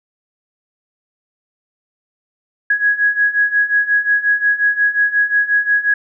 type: beating tone pair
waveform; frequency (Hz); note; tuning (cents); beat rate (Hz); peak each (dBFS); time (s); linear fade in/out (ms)
sine; 1661.2 / 1666.8; G#6 / G#6; 0 / +6; 5.6; -17 / -14; 2.7-5.94; 5
effects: none